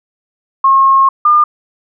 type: tone pair in turn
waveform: sine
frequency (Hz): 1080 / 1206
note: C#6 / D6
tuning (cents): -45 / +46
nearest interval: major second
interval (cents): 191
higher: second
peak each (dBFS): -5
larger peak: neither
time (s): 0.64-1.09 / 1.25-1.44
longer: first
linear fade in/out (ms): 5
effects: none